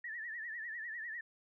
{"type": "tone with vibrato", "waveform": "sine", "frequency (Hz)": 1834, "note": "A#6", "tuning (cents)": -29, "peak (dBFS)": -40, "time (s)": [0.04, 1.21], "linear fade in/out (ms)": 5, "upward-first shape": "triangle", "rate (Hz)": 10, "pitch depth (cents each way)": 130, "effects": []}